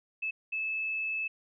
sine tone bursts at uneven times, 2611 Hz, E7, 17 cents flat, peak -30 dBFS, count 2, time 0.22-0.31 / 0.52-1.28 s, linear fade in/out 10 ms, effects none

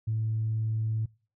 sine tone, 110.3 Hz, A2, 5 cents sharp, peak -25 dBFS, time 0.07-1.06 s, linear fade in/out 10 ms, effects noise-tail reverb RT60 0.4 s tail -25 dB re dry + tanh soft clip ceiling -21 dBFS

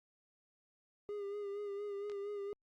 triangle tone with vibrato, 406.4 Hz, G#4, 38 cents flat, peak -37 dBFS, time 1.09-2.53 s, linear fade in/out 0 ms, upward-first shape sine, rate 4.3 Hz, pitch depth 39 cents each way
clicks, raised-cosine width 0.2 ms, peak -36 / -41 dBFS, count 2, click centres 2.098 / 2.118 s
effects Opus 48 kbps

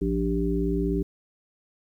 harmonic tone with a mistuned harmonic, 58.27 Hz, A#1, in tune, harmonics 1 / 3 / 5 / 7, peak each -28 / -28 / -28 / -28 dBFS, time 0.01-1.03 s, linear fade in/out 10 ms, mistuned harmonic 7, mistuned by -67 cents, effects 10-bit

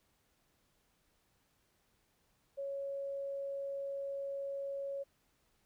sine tone, 554.4 Hz, C#5, in tune, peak -37 dBFS, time 2.57-5.04 s, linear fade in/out 20 ms, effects pink hiss -75 dBFS RMS until 5.65 s

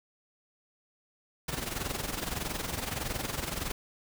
pink noise with amplitude modulation, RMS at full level -32 dBFS, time 1.48-3.72 s, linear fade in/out 5 ms, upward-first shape sine, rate 21.6 Hz, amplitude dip 70%, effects none

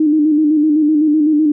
sine tone with vibrato, 304.2 Hz, D#4, 39 cents flat, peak -9 dBFS, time 0-1.52 s, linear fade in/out 5 ms, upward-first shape square, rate 7.9 Hz, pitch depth 47 cents each way, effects none

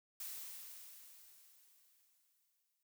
blue noise with exponential decay, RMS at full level -45 dBFS, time 0.2-2.83 s, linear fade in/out 2 ms, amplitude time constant 570 ms, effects noise-tail reverb RT60 0.1 s tail -18 dB re dry

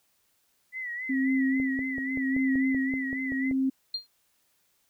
sine tone with vibrato, 1975.5 Hz, B6, in tune, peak -32 dBFS, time 0.72-3.53 s, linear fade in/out 50 ms, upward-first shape sine, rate 3.7 Hz, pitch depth 75 cents each way
sine tone with tremolo, 265.3 Hz, C4, 24 cents sharp, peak -22 dBFS, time 1.09-3.7 s, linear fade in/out 10 ms, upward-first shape sine, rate 0.85 Hz, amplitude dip 65%
click train, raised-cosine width 2 ms, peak -26 dBFS, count 11, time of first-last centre 1.6-3.512 s, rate 5.23 Hz
sine tone with exponential decay, 4200 Hz, C8, 6 cents sharp, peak -25 dBFS, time 3.94-4.07 s, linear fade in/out 5 ms, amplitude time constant 28 ms
effects white hiss -70 dBFS RMS until 4.89 s

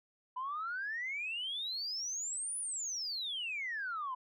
sine exponential two-way sweep, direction up then down, 987.8 to 10020 to 987.8 Hz, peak -35 dBFS, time 0.36-4.15 s, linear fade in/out 10 ms, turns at 2.58 s, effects tanh soft clip ceiling -31 dBFS

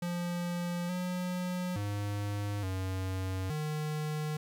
square tone with pitch steps, 174.6 / 180.6 / 102.4 / 94.1 / 152.6 Hz, F3 / F#3 / G#2 / F#2 / D#3, 0 / -42 / -24 / +30 / -33 cents, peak -33 dBFS, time 0.02-4.37 s, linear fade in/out 5 ms, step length 870 ms, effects 12-bit

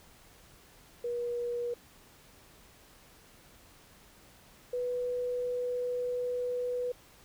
sine tone pair in turn, 480 / 493.2 Hz, B4 / B4, -49 / -2 cents, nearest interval unison, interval 47 cents, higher second, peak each -31 / -30 dBFS, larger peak second, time 1.04-1.74 / 4.73-6.92 s, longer second, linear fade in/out 5 ms, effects pink hiss -58 dBFS RMS until 7.24 s

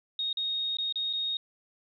sine tone with dropouts, 3729 Hz, A#7, in tune, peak -28 dBFS, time 0.19-1.37 s, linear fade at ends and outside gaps 2 ms, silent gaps 0.329-0.371 / 0.77-0.785 / 0.925-0.957 / 1.129-1.134 s, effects none

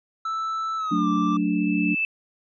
triangle tone with pitch glide, 1318.5 to 1174.6 Hz, E6 to D6, 0 to 0 cents, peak -23 dBFS, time 0.25-1.37 s, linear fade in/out 5 ms, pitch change -200 cents, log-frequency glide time 0.77-1.08 s
sine tone with exponential growth, 2634 Hz, E7, 2 cents flat, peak -20 dBFS, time 0.8-2.05 s, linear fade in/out 1 ms, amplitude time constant 270 ms
sine chord, D major, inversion first, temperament just, 183.54 / 220.2 / 293.7 Hz, F#3 / A3 / D4, -14 / +2 / 0 cents, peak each -25 / -26 / -23 dBFS, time 0.91-1.95 s, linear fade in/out 10 ms
effects resampled to 16000 Hz

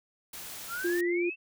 white noise, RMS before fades -42 dBFS, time 0.33-1.01 s, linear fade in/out 5 ms
sine exponential sweep, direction up, 1318.5 to 2700 Hz, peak -33 dBFS, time 0.68-1.36 s, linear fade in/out 50 ms
sine tone, 349.2 Hz, F4, in tune, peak -26 dBFS, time 0.84-1.3 s, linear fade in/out 10 ms
effects none

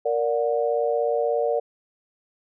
sine chord, Bb augmented, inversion none, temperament just, 466.2 / 582.7 / 728.4 Hz, Bb4 / D5 / F#5, 0 / -14 / -27 cents, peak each -23 / -24 / -28 dBFS, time 0.05-1.6 s, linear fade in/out 10 ms, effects none

